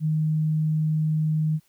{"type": "tone", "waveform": "sine", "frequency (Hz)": 155.56, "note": "D#3", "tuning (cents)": 0, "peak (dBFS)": -20, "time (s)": [0, 1.6], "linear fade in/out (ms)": 50, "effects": ["white hiss -65 dBFS RMS until 1.68 s"]}